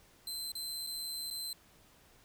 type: tone with dropouts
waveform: sawtooth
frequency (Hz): 4089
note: C8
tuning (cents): -41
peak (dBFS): -35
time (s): 0.27-1.53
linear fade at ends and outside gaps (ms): 2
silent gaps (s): 0.519-0.552 / 0.866-0.871 / 1.303-1.309
effects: pink hiss -63 dBFS RMS until 2.24 s